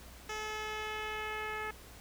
10% pulse tone with low-pass filter sweep, 430 Hz, A4, 40 cents flat, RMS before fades -39 dBFS, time 0.29-1.71 s, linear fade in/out 5 ms, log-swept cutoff 5700 to 2000 Hz, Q 1.4, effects added 60 Hz sine -54 dBFS peak until 2 s + pink hiss -54 dBFS RMS until 2 s

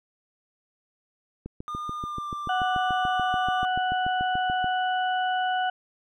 click train, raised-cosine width 3 ms, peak -22 dBFS, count 23, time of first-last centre 1.46-4.644 s, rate 6.91 Hz
triangle tone with pitch glide, 1213 to 1181.9 Hz, D#6 to D6, -44 to +11 cents, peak -29 dBFS, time 1.68-3.65 s, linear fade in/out 0 ms, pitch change -45 cents, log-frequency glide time 1.97-2.3 s
harmonic tone, 740 Hz, F#5, in tune, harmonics 1 / 2 / 4, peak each -24 / -30 / -36 dBFS, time 2.49-5.7 s, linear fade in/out 5 ms
effects none

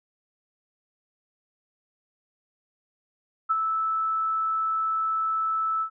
sine tone with ADSR envelope, 1312 Hz, E6, 9 cents flat, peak -18 dBFS, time 3.49-5.9 s, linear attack 20 ms, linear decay 28 ms, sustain -5 dB, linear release 84 ms, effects none

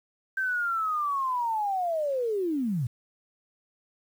sine linear sweep, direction down, 1568 to 110 Hz, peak -25 dBFS, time 0.37-2.87 s, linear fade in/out 5 ms, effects 9-bit

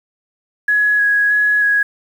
sine tone with vibrato, 1673 Hz, G#6, 12 cents sharp, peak -11 dBFS, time 0.68-1.83 s, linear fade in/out 5 ms, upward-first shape square, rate 1.6 Hz, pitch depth 10 cents each way, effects 7-bit

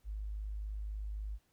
sine tone, 51.91 Hz, G#1, in tune, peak -37 dBFS, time 0.04-1.39 s, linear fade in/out 50 ms, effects pink hiss -75 dBFS RMS until 1.52 s

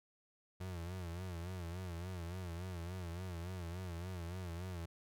35% pulse tone with vibrato, 88.4 Hz, F2, 22 cents sharp, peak -40 dBFS, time 0.6-4.86 s, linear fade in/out 10 ms, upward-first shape sine, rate 3.5 Hz, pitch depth 100 cents each way, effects none

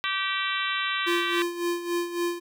harmonic tone, 387.2 Hz, G4, 21 cents flat, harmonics 3 / 4 / 5 / 6 / 7 / 8 / 9 / 10, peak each -31 / -32 / -33 / -34 / -34 / -35 / -36 / -36 dBFS, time 0.04-1.42 s, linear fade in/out 0 ms
square tone with tremolo, 346.4 Hz, F4, 14 cents flat, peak -24 dBFS, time 1.06-2.4 s, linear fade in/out 20 ms, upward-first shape sine, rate 3.6 Hz, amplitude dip 70%
effects none

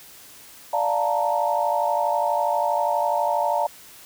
sine chord, Bb major seventh, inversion first, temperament equal, 587.3 / 698.5 / 880 / 932.3 Hz, D5 / F5 / A5 / Bb5, 0 / 0 / 0 / 0 cents, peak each -25 dBFS, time 0.73-3.67 s, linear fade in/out 5 ms, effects white hiss -46 dBFS RMS until 4.05 s

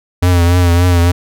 square tone with vibrato, 87.7 Hz, F2, 8 cents sharp, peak -8 dBFS, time 0.22-1.12 s, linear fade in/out 10 ms, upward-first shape triangle, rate 3.5 Hz, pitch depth 57 cents each way, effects none

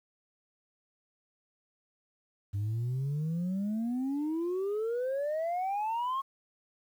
sine exponential sweep, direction up, 98 to 1100 Hz, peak -27 dBFS, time 2.53-6.22 s, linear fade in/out 20 ms, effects tanh soft clip ceiling -28 dBFS + 10-bit

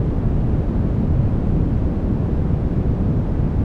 white low-pass noise, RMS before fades -18 dBFS, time 0-3.64 s, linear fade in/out 2 ms, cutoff 160 Hz, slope 12 dB/octave, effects none

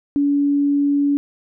sine tone, 285 Hz, C#4, 48 cents sharp, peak -14 dBFS, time 0.16-1.17 s, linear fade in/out 0 ms, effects none

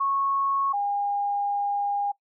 sine tone pair in turn, 1100 / 810.4 Hz, C#6 / G#5, -14 / -43 cents, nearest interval perfect fourth, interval 529 cents, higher first, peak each -22 / -23 dBFS, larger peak first, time 0-0.73 / 0.73-2.12 s, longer second, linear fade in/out 10 ms, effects noise-tail reverb RT60 0.1 s tail -20 dB re dry

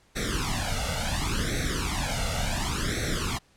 pink noise with flanger, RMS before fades -28 dBFS, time 0.15-3.39 s, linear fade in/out 20 ms, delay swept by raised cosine 0.5 to 1.46 ms, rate 0.7 Hz, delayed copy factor +0.95, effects pink hiss -62 dBFS RMS until 3.56 s + low-pass 9000 Hz 12 dB/octave

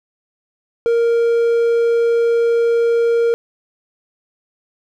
triangle tone, 466.2 Hz, A#4, in tune, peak -10 dBFS, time 0.86-3.34 s, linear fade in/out 0 ms, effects none

